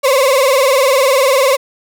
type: tone with vibrato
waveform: 35% pulse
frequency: 537 Hz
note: C5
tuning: 45 cents sharp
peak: -7 dBFS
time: 0.03-1.57 s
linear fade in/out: 20 ms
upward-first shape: sine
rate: 20 Hz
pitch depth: 110 cents each way
effects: none